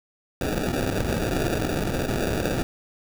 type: noise with sample-and-hold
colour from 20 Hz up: white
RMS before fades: -25 dBFS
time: 0.41-2.63 s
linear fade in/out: 2 ms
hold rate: 1050 Hz
effects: none